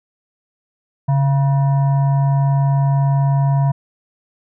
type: tone with frequency modulation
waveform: sine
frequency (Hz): 139.2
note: C#3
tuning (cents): +8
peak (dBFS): -12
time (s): 1.08-3.72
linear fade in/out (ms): 10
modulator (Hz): 824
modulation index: 0.36
effects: none